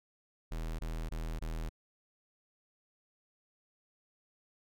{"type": "tone bursts", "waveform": "square", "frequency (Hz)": 40.26, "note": "E1", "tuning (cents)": -40, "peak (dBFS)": -36, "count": 4, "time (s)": [0.51, 1.693], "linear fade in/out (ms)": 10, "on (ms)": 280, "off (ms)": 21, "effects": []}